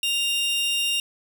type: tone pair together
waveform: 40% pulse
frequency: 2794 / 3730 Hz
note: F7 / A#7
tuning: 0 / 0 cents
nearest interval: perfect fourth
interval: 500 cents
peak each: -21 / -29 dBFS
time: 0.03-1 s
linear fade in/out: 2 ms
effects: none